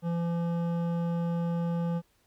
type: tone with hard clipping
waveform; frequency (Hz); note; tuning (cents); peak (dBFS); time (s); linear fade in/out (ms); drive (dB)
sine; 170; F3; -46; -29; 0.02-2.02; 50; 12
effects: pink hiss -69 dBFS RMS until 2.26 s